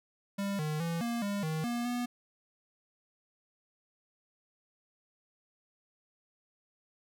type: tone with pitch steps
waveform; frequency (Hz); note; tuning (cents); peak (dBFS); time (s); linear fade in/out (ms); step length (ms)
square; 199.1 / 153.1 / 167.6 / 235.1 / 201.9 / 157.4 / 238.4 / 243.5; G3 / D#3 / E3 / A#3 / G#3 / D#3 / A#3 / B3; +27 / -28 / +29 / +15 / -49 / +20 / +39 / -24; -32; 0.38-2.06; 10; 210
effects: none